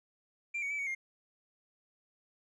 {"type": "tone with pitch steps", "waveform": "triangle", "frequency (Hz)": [2370, 2241, 2308, 2239, 2123], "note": ["D7", "C#7", "D7", "C#7", "C7"], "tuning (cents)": [15, 18, -31, 17, 25], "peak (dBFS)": -31, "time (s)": [0.54, 0.95], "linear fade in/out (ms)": 10, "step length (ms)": 82, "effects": ["tanh soft clip ceiling -27 dBFS", "resampled to 24000 Hz"]}